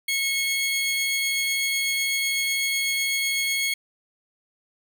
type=tone pair together; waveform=sawtooth; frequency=2186 / 3275 Hz; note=C#7 / G#7; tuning=-25 / -25 cents; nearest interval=perfect fifth; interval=700 cents; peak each=-20 / -26 dBFS; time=0.08-3.74 s; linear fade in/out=5 ms; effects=none